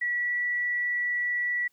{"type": "tone with pitch glide", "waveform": "sine", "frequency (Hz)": [1938, 1949.2], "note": ["B6", "B6"], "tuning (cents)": [-33, -23], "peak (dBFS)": -25, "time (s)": [0.01, 1.68], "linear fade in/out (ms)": 10, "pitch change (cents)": 10, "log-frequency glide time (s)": [0.14, 0.35], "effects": ["white hiss -70 dBFS RMS until 1.72 s"]}